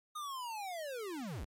square linear sweep, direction down, 1244.5 to 37.48 Hz, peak -40 dBFS, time 0.15-1.45 s, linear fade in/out 10 ms, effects MP3 64 kbps

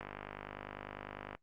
click train, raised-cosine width 0.5 ms, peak -27 dBFS, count 68, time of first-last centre 0.01-1.35 s, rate 50 Hz, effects noise-tail reverb RT60 0.1 s tail -19 dB re dry + Opus 48 kbps

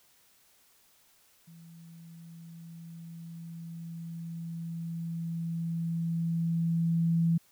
sine tone with level ramp, 166.6 Hz, E3, 19 cents sharp, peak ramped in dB -49 to -22 dBFS, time 1.47-7.38 s, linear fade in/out 10 ms, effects white hiss -64 dBFS RMS until 7.51 s

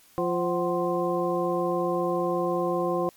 harmonic tone with a mistuned harmonic, 174.61 Hz, F3, in tune, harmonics 1 / 2 / 3 / 4 / 6, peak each -32 / -27 / -28 / -32 / -31 dBFS, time 0.18-3.09 s, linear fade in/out 0 ms, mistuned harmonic 4, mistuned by +110 cents, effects white hiss -57 dBFS RMS until 3.16 s + MP3 96 kbps

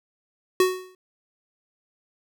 square tone with exponential decay, 370.2 Hz, F#4, 1 cent sharp, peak -14 dBFS, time 0.6-0.95 s, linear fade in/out 2 ms, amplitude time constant 75 ms, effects none

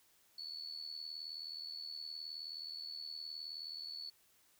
sine tone with amplitude modulation, 4429 Hz, C#8, 2 cents flat, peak -40 dBFS, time 0.38-4.1 s, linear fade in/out 5 ms, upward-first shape sine, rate 79.1 Hz, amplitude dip 70%, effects white hiss -70 dBFS RMS until 4.59 s

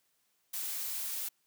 blue noise, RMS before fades -37 dBFS, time 0.53-1.29 s, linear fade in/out 10 ms, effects white hiss -75 dBFS RMS until 1.46 s + high-pass 100 Hz 12 dB/octave

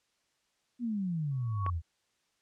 sine exponential sweep, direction down, 250 to 78.5 Hz, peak -30 dBFS, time 0.79-1.82 s, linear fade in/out 50 ms
sine tone with exponential growth, 1116 Hz, C#6, 11 cents sharp, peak -30 dBFS, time 1.31-1.7 s, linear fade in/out 5 ms, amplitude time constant 83 ms
click, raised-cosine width 0.5 ms, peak -23 dBFS, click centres 1.664 s
effects white hiss -75 dBFS RMS until 2.41 s + low-pass 7000 Hz 12 dB/octave

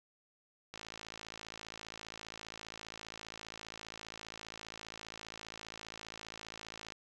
click train, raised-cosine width 0.2 ms, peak -27 dBFS, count 341, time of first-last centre 0.74-6.922 s, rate 55 Hz, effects none

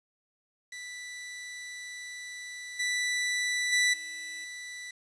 sawtooth tone with level steps, 1975.5 Hz, B6, in tune, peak -36 / -24 / -19 / -34 / -36 dBFS, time 0.72-4.91 s, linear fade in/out 5 ms, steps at 2.79 / 3.72 / 3.93 / 4.44 s, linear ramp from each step 10 ms, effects resampled to 22050 Hz + 9-bit

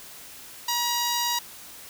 10% pulse tone with notch filter, 956 Hz, A#5, 43 cents sharp, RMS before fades -26 dBFS, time 0.68-1.39 s, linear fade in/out 5 ms, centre 2300 Hz, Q 1.2, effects white hiss -44 dBFS RMS until 1.89 s

